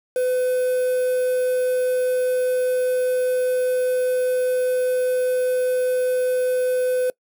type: tone with quantisation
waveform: triangle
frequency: 505 Hz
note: B4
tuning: 39 cents sharp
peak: -16 dBFS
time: 0.16-7.1 s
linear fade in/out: 2 ms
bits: 6
effects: noise-tail reverb RT60 0.1 s tail -23 dB re dry